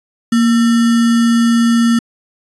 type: tone with sample-and-hold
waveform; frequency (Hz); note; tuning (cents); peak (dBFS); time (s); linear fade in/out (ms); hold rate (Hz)
sine; 233.1; A#3; 0; -8; 0.32-1.99; 5; 1575
effects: resampled to 24000 Hz